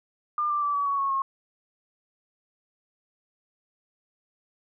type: tone with pitch steps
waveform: sine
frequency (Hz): 1201 / 1180.4 / 1160.1 / 1140.2 / 1120.6 / 1101.3 / 1082.4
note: D6 / D6 / D6 / C#6 / C#6 / C#6 / C#6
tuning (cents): +38 / +8 / -22 / +48 / +18 / -12 / -42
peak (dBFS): -23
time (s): 0.38-1.22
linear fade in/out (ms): 2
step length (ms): 120
effects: none